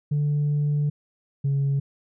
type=tone pair in turn; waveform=sine; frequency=146.83 / 139.09 Hz; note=D3 / C#3; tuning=0 / +6 cents; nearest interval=minor second; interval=94 cents; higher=first; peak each=-18 dBFS; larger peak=neither; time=0.11-0.9 / 1.44-1.8 s; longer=first; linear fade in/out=10 ms; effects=tanh soft clip ceiling -18 dBFS